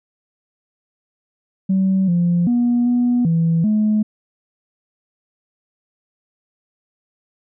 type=tone with pitch steps; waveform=sine; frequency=190.7 / 173.6 / 240.9 / 243.8 / 165.2 / 213.5 Hz; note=G3 / F3 / B3 / B3 / E3 / G#3; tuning=-47 / -10 / -43 / -22 / +4 / +48 cents; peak=-12 dBFS; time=1.69-4.03 s; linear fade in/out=10 ms; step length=390 ms; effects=tanh soft clip ceiling -10 dBFS